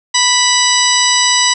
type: harmonic tone with a mistuned harmonic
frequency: 987 Hz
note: B5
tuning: 1 cent flat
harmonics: 1 / 2 / 3 / 4 / 5 / 6 / 8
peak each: -17 / -17 / -17 / -17 / -17 / -17 / -17 dBFS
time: 0.14-1.54 s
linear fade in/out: 10 ms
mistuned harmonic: 4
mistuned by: -16 cents
effects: none